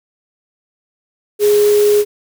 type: tone in noise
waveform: sine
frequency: 415.3 Hz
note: G#4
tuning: in tune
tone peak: -8 dBFS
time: 1.39-2.05 s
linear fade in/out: 50 ms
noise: white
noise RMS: -25 dBFS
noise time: 1.39-2.05 s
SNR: +14 dB
effects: none